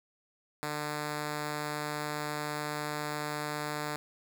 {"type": "tone", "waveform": "5% pulse", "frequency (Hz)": 149.4, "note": "D3", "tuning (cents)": 30, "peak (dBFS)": -22, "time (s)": [0.63, 3.96], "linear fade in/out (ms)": 0, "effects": []}